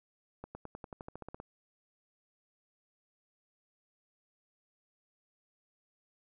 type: accelerating click train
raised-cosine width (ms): 1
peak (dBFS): -29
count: 13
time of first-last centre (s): 0.44-1.401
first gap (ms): 110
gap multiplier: 0.94
effects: none